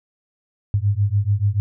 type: beating tone pair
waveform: sine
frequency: 98.5 / 105.4 Hz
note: G2 / G#2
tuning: +9 / +26 cents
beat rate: 6.9 Hz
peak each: -19 dBFS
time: 0.74-1.6 s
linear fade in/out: 0 ms
effects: none